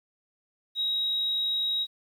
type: tone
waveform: sine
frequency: 3812 Hz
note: A#7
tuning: 38 cents sharp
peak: -24 dBFS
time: 0.75-1.87 s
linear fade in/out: 50 ms
effects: tanh soft clip ceiling -20 dBFS + 10-bit